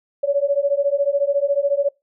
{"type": "beating tone pair", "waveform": "sine", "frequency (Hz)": [558, 572], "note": ["C#5", "D5"], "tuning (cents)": [11, -46], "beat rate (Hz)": 14, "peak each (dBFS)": -19, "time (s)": [0.23, 1.89], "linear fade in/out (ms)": 10, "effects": ["noise-tail reverb RT60 0.2 s tail -23 dB re dry"]}